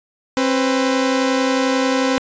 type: tone pair together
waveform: sawtooth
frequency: 266.6 / 502 Hz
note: C4 / B4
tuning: +33 / +28 cents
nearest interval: major seventh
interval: 1095 cents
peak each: -13 / -16 dBFS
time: 0.37-2.18 s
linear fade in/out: 0 ms
effects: resampled to 16000 Hz